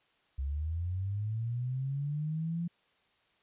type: linear sweep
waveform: sine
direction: up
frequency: 65.41 to 173 Hz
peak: -31 dBFS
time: 0.38-2.68 s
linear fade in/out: 10 ms
effects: white hiss -70 dBFS RMS until 3.42 s + resampled to 8000 Hz